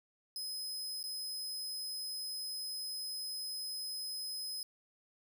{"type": "tone with dropouts", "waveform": "sawtooth", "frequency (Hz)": 5070, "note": "D#8", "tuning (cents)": 32, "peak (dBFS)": -36, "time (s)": [0.36, 4.63], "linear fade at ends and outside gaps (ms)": 1, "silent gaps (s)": [1.029, 1.039], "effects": []}